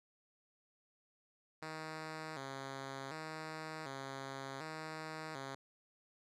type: tone with vibrato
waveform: 5% pulse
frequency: 146.1 Hz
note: D3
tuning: 9 cents flat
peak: -32 dBFS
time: 1.62-5.55 s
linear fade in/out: 5 ms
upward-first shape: square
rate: 0.67 Hz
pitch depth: 130 cents each way
effects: low-pass 7000 Hz 12 dB/octave